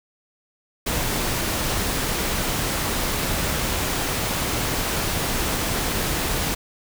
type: noise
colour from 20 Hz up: pink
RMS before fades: -24 dBFS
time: 0.86-6.55 s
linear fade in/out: 10 ms
effects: none